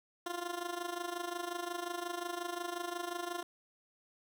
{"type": "tone with amplitude modulation", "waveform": "15% pulse", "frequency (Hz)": 349.2, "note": "F4", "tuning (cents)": 0, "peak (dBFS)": -28, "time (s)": [0.26, 3.43], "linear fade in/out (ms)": 5, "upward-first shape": "sine", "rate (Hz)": 25.6, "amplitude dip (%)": 75, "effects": []}